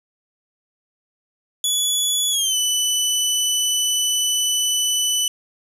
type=tone with pitch glide; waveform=20% pulse; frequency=3412 to 2988 Hz; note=G#7 to F#7; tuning=+46 to +16 cents; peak=-12 dBFS; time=1.64-5.28 s; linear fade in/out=2 ms; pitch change=-230 cents; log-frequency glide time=2.3-2.57 s; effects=none